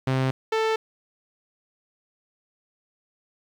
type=tone pair in turn; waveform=sawtooth; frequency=131.5 / 442.3 Hz; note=C3 / A4; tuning=+9 / +9 cents; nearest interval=octave + major sixth; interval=2100 cents; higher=second; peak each=-17 dBFS; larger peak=neither; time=0.07-0.31 / 0.52-0.76 s; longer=neither; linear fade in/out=5 ms; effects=low-pass 4000 Hz 12 dB/octave + 9-bit